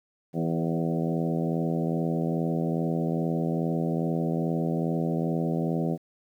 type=harmonic tone with a mistuned harmonic; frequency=82.41 Hz; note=E2; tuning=in tune; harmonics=2 / 3 / 4 / 5 / 6 / 7 / 8 / 9; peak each=-27 / -31 / -33 / -35 / -37 / -38 / -39 / -40 dBFS; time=0.33-5.98 s; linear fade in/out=50 ms; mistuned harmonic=6; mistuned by=+20 cents; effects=10-bit